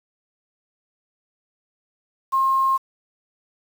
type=tone with quantisation; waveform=sine; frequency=1068 Hz; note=C6; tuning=35 cents sharp; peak=-16 dBFS; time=2.32-2.78 s; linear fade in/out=20 ms; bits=7; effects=none